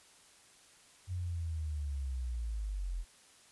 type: linear sweep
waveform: sine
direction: down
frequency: 92.5 to 41 Hz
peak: -34 dBFS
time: 1.07-3.05 s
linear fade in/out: 50 ms
effects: white hiss -61 dBFS RMS until 3.51 s + resampled to 24000 Hz